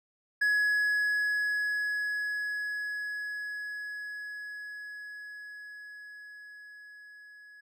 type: tone with level ramp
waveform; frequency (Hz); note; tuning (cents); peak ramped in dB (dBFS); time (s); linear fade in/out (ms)
triangle; 1683; G#6; +23; -21 to -48; 0.41-7.61; 10
effects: none